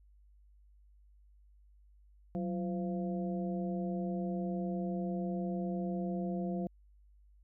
harmonic tone with a mistuned harmonic, 172.1 Hz, F3, 25 cents flat, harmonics 1 / 2 / 3 / 4, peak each -34 / -41 / -43 / -44 dBFS, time 2.35-6.67 s, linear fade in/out 0 ms, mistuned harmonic 1, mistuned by +130 cents, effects added 50 Hz sine -59 dBFS peak until 7.43 s

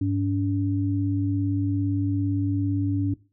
sine tone pair together, 100.9 / 285.1 Hz, G#2 / C#4, -49 / +49 cents, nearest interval octave + tritone, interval 1798 cents, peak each -24 dBFS, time 0.01-3.14 s, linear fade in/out 5 ms, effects noise-tail reverb RT60 0.3 s tail -18 dB re dry

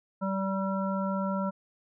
harmonic tone, 193.2 Hz, G3, 25 cents flat, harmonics 1 / 3 / 5 / 7, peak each -29 / -34 / -36 / -37 dBFS, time 0.21-1.51 s, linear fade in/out 20 ms, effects none

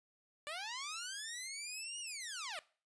10% pulse linear two-way sweep, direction up then down, 571 to 2917 to 571 Hz, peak -33 dBFS, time 0.47-2.59 s, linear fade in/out 0 ms, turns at 2 s, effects noise-tail reverb RT60 0.4 s tail -20 dB re dry + resampled to 22050 Hz

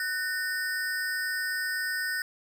square ring-modulated tone, 1657 Hz, G#6, 4 cents flat, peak -26 dBFS, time 0-2.22 s, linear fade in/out 2 ms, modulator 164 Hz, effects none

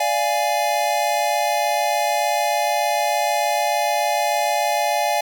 square chord, D diminished, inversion none, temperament equal with one note detuned, 587.3 / 694 / 830.6 Hz, D5 / F5 / Ab5, 0 / -11 / 0 cents, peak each -25 / -23 / -22 dBFS, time 0-5.21 s, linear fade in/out 5 ms, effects none

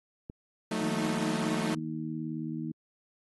click, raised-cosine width 3 ms, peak -27 dBFS, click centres 0.299 s
sawtooth chord, D# diminished, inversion first, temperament equal with one note detuned, 181.61 / 220 / 311.1 Hz, F#3 / A3 / D#4, -32 / 0 / 0 cents, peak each -31 / -28 / -32 dBFS, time 0.71-1.75 s, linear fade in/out 5 ms
harmonic tone, 78.9 Hz, D#2, 25 cents sharp, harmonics 2 / 3 / 4, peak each -37 / -37 / -37 dBFS, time 0.81-2.72 s, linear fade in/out 5 ms
effects AAC 32 kbps

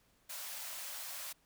white high-pass noise, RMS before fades -44 dBFS, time 0.29-1.33 s, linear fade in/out 10 ms, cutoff 540 Hz, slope 96 dB/octave, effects pink hiss -71 dBFS RMS until 1.45 s

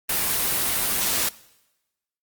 white noise, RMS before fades -23 dBFS, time 0.09-1.29 s, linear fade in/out 5 ms, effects noise-tail reverb RT60 1.0 s tail -21 dB re dry + Opus 32 kbps

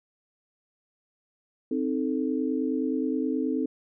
sine chord, A diminished, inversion first, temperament equal, 261.6 / 311.1 / 440 Hz, C4 / Eb4 / A4, 0 / 0 / 0 cents, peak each -27 / -29 / -32 dBFS, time 1.71-3.66 s, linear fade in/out 5 ms, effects none

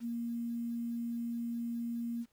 sine tone with quantisation, 234.6 Hz, A#3, 11 cents sharp, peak -34 dBFS, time 0-2.26 s, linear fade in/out 50 ms, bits 10, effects pink hiss -75 dBFS RMS until 2.32 s

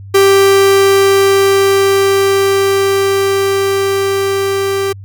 45% pulse tone with level ramp, 392 Hz, G4, in tune, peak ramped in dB -5 to -13 dBFS, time 0.14-4.93 s, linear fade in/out 10 ms, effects added 98 Hz sine -28 dBFS peak until 5.04 s

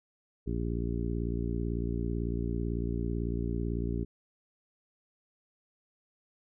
harmonic tone, 58 Hz, A#1, 8 cents flat, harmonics 1 / 2 / 3 / 4 / 5 / 6 / 7, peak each -33 / -36 / -38 / -39 / -40 / -41 / -41 dBFS, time 0.46-4.05 s, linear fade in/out 20 ms, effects none

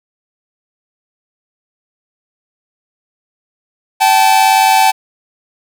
45% pulse tone pair together, 771.7 / 870 Hz, G5 / A5, -27 / -20 cents, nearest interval major second, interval 207 cents, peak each -10 dBFS, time 4-4.92 s, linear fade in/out 20 ms, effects none

